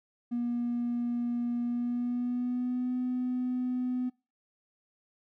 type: tone with pitch glide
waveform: triangle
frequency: 239.7 to 250.9 Hz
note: A#3 to B3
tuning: +48 to +28 cents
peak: -25 dBFS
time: 0.31-4.1 s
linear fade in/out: 20 ms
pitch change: +80 cents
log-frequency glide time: 1.63-2.94 s
effects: noise-tail reverb RT60 0.3 s tail -26 dB re dry + tanh soft clip ceiling -25 dBFS